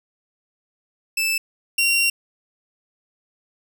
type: tone pair in turn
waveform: sawtooth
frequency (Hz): 2637 / 2752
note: E7 / F7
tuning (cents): 0 / -26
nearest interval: minor second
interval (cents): 74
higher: second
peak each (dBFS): -16 / -13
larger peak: second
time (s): 1.17-1.38 / 1.78-2.1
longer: second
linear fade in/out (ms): 5
effects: none